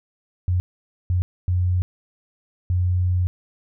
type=tone bursts at uneven times; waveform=sine; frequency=90.2 Hz; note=F#2; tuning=44 cents flat; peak=-17 dBFS; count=4; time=0.48-0.6 / 1.1-1.22 / 1.48-1.82 / 2.7-3.27 s; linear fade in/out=0 ms; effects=none